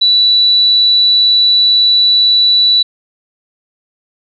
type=tone; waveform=sine; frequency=3951 Hz; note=B7; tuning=in tune; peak=-6 dBFS; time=0.01-2.83 s; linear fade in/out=10 ms; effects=none